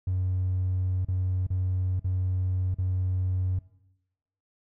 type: tone with dropouts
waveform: triangle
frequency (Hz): 92.5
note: F#2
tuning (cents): 0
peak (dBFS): -21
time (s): 0.07-3.59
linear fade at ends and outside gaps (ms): 5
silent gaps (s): 1.049-1.084 / 1.468-1.503 / 1.996-2.044 / 2.744-2.785
effects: noise-tail reverb RT60 0.9 s tail -21 dB re dry + tanh soft clip ceiling -20 dBFS